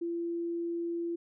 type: tone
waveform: sine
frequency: 340 Hz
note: F4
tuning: 46 cents flat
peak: -31 dBFS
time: 0.01-1.16 s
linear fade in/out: 10 ms
effects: none